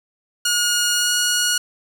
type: tone with pitch glide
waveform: 10% pulse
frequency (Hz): 1437 to 1447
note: F6 to F#6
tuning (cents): +49 to -39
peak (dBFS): -8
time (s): 0.45-1.58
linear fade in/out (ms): 5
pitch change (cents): +12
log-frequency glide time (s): 0.91-1.12
effects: 7-bit